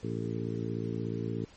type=harmonic tone with a mistuned harmonic; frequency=56.8 Hz; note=A#1; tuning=44 cents flat; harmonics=2 / 3 / 4 / 5 / 6 / 7 / 8; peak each=-36 / -38 / -39 / -40 / -41 / -41 / -42 dBFS; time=0.03-1.45 s; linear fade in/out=5 ms; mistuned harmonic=8; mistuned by=-25 cents; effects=pink hiss -57 dBFS RMS until 1.56 s + MP3 32 kbps